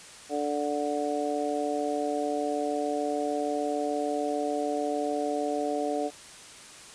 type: harmonic tone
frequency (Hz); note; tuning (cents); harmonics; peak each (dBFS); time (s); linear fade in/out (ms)
146.6; D3; -3; 2 / 3 / 4 / 5; -32 / -32 / -32 / -32; 0.29-6.11; 50
effects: white hiss -47 dBFS RMS until 6.94 s + resampled to 22050 Hz